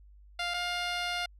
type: tone pair in turn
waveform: 10% pulse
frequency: 700 / 706.1 Hz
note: F5 / F5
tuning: +4 / +19 cents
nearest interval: unison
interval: 15 cents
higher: second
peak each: -22 dBFS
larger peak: neither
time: 0.39-0.54 / 0.54-1.26 s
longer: second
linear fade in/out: 5 ms
effects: added 50 Hz sine -52 dBFS peak until 1.39 s + low-pass 7000 Hz 12 dB/octave